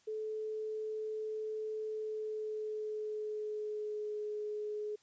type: tone with pitch glide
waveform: sine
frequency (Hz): 433.3 to 421.7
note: A4 to G#4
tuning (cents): -27 to +26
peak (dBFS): -36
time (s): 0.07-4.96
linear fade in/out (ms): 10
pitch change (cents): -47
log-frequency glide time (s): 1.86-4.2
effects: white hiss -69 dBFS RMS until 5.02 s + resampled to 16000 Hz

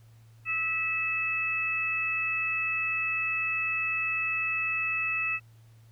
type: harmonic tone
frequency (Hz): 652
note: E5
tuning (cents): -19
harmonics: 2 / 3 / 4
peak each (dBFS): -37 / -37 / -27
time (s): 0.45-5.4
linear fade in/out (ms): 50
effects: added 113 Hz sine -52 dBFS peak until 5.91 s + pink hiss -66 dBFS RMS until 5.91 s

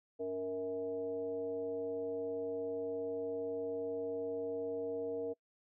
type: tone with frequency modulation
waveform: sine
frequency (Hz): 466.2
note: A#4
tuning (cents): 0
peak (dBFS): -35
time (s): 0.19-5.34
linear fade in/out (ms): 20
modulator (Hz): 183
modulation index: 0.68
effects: noise-tail reverb RT60 0.1 s tail -25 dB re dry

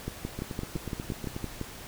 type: two click trains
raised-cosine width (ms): 3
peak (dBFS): -19 / -21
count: 10 / 9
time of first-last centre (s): 0.08-1.613 / 0.39-1.364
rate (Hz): 5.87 / 8.21
effects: pink hiss -44 dBFS RMS until 1.87 s

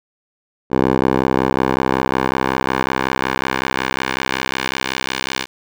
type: tone with band-pass filter sweep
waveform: 10% pulse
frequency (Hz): 65.41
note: C2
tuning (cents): 0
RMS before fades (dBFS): -19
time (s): 0.7-5.47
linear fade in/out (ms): 50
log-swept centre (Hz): 510 to 3400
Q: 0.82
effects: none

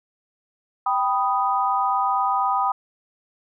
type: chord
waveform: sine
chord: G augmented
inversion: none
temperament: equal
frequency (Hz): 784 / 987.8 / 1244.5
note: G5 / B5 / D#6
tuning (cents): 0 / 0 / 0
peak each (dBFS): -23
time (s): 0.86-2.72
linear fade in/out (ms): 5
effects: none

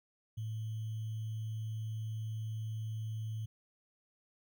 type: tone with sample-and-hold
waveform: sine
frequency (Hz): 110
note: A2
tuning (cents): 0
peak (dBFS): -36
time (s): 0.37-3.46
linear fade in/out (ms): 10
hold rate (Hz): 3150
effects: none

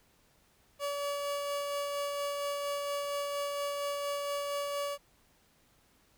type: tone with tremolo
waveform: 30% pulse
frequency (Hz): 571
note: D5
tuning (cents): -49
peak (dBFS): -29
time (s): 0.79-4.98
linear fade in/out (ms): 50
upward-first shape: sine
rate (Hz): 4.3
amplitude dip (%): 25
effects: pink hiss -67 dBFS RMS until 6.17 s

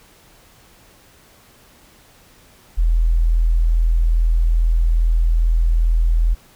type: tone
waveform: sine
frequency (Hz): 41.2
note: E1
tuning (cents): 0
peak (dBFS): -12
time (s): 2.77-6.35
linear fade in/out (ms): 20
effects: pink hiss -50 dBFS RMS until 6.55 s

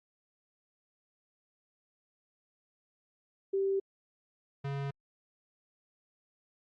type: tone pair in turn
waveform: sine / square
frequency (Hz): 390 / 139.41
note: G4 / C#3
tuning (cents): -9 / +10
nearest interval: octave + tritone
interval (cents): 1781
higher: first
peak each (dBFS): -27 / -34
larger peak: first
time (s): 3.53-3.8 / 4.64-4.91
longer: neither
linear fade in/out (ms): 10
effects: low-pass 3000 Hz 12 dB/octave + Opus 48 kbps

